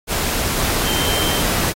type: tone in noise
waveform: sine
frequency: 3131 Hz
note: G7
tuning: 3 cents flat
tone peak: -23 dBFS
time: 0.83-1.44 s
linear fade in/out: 50 ms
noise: pink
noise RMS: -20 dBFS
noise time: 0.07-1.74 s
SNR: -6 dB
effects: AAC 48 kbps